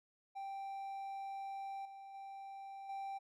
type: tone with level steps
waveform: triangle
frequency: 784 Hz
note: G5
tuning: in tune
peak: -40 / -48 / -45 / -39 dBFS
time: 0.35-3.19 s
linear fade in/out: 20 ms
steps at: 1.85 / 2.14 / 2.89 s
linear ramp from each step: 5 ms
effects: none